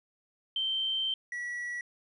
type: tone pair in turn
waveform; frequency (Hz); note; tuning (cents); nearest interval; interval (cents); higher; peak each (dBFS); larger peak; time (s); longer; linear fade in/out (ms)
sine / triangle; 3121 / 1937.4; G7 / B6; -8 / -34; minor sixth; 826; first; -28 / -32; first; 0.56-1.14 / 1.32-1.81; first; 2
effects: resampled to 24000 Hz + 11-bit